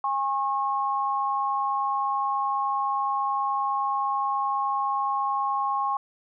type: tone pair together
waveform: sine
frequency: 816 / 1086.5 Hz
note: G#5 / C#6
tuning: -31 / -35 cents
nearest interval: perfect fourth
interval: 496 cents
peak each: -27 / -25 dBFS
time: 0.04-5.97 s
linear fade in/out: 2 ms
effects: none